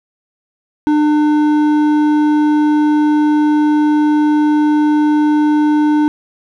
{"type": "tone with hard clipping", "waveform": "triangle", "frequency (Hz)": 300, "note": "D4", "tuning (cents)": 37, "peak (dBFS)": -11, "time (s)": [0.87, 6.08], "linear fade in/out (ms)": 0, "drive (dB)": 12, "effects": []}